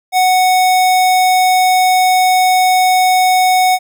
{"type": "tone", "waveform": "square", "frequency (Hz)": 740, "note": "F#5", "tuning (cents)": 0, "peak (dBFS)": -9, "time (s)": [0.12, 3.79], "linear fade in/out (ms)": 50, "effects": []}